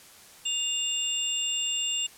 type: tone cluster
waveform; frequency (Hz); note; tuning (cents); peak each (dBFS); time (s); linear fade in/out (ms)
sine; 2808 / 3563 / 7570; F7 / A7 / A#8; +9 / +21 / +26; -28 / -36 / -31; 0.45-2.07; 10
effects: white hiss -51 dBFS RMS until 2.17 s + low-pass 12000 Hz 12 dB/octave